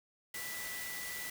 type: tone in noise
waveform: sine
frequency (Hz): 1975.5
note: B6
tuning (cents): 0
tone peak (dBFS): -43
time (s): 0.34-1.3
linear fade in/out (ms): 5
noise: white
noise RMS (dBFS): -43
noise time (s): 0.34-1.3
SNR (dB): -3
effects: none